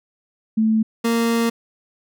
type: tone pair in turn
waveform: sine / 30% pulse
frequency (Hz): 219.9 / 231.3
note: A3 / A#3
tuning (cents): -1 / -13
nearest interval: minor second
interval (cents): 88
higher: second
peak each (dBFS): -14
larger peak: neither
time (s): 0.57-0.83 / 1.04-1.5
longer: second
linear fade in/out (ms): 10
effects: none